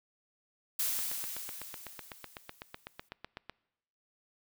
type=noise with exponential decay; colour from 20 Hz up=blue; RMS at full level=-31 dBFS; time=0.79-3.09 s; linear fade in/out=5 ms; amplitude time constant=500 ms
type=click train; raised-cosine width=0.3 ms; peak=-25 dBFS; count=21; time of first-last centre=0.99-3.496 s; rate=7.98 Hz
effects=noise-tail reverb RT60 0.9 s tail -24 dB re dry